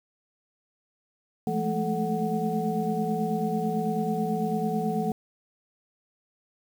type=tone cluster; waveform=sine; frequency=169.4 / 210.7 / 219.8 / 436.7 / 741 Hz; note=E3 / G#3 / A3 / A4 / F#5; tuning=+48 / +25 / -2 / -13 / +2 cents; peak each=-31 dBFS; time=1.47-5.12 s; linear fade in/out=2 ms; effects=8-bit